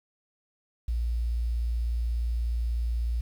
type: tone with quantisation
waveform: sine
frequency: 58.27 Hz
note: A#1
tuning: in tune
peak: -25 dBFS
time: 0.88-3.21 s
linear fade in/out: 5 ms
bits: 9
effects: none